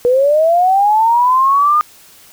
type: linear sweep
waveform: sine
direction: up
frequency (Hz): 478.2 to 1226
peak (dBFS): -8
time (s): 0.05-1.81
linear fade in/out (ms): 0
effects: white hiss -43 dBFS RMS until 2.32 s